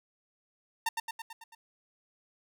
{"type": "tone with echo", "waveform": "sawtooth", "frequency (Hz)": 909, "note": "A#5", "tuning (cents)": -44, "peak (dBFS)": -23, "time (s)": [0.86, 0.89], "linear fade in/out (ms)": 5, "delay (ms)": 110, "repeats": 6, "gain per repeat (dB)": -4, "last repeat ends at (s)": 1.55, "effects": []}